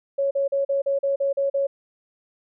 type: tone bursts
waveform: sine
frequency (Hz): 554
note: C#5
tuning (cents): -1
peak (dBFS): -19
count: 9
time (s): 0.18-1.67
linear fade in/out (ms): 10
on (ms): 130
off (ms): 40
effects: none